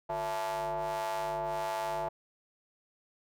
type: ring-modulated tone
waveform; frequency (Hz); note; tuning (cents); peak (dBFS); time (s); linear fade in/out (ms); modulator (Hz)
40% pulse; 102.5; G#2; -22; -28; 0.09-2.09; 10; 768
effects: none